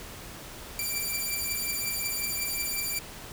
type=beating tone pair; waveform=5% pulse; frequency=2345 / 2350.5 Hz; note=D7 / D7; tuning=-3 / +1 cents; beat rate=5.5 Hz; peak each=-21 / -24 dBFS; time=0.79-2.99 s; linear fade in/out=2 ms; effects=pink hiss -43 dBFS RMS until 3.32 s